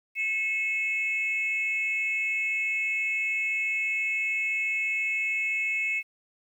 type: tone pair together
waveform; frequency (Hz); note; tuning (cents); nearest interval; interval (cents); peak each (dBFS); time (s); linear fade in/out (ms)
sine; 2184 / 2597; C#7 / E7; -26 / -26; minor third; 300; -27; 0.15-6.03; 50
effects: tanh soft clip ceiling -19 dBFS + 10-bit